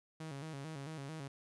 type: tone with vibrato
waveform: sawtooth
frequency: 148.1 Hz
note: D3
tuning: 15 cents sharp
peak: -39 dBFS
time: 0.2-1.28 s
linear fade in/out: 5 ms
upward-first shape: square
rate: 4.5 Hz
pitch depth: 120 cents each way
effects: resampled to 24000 Hz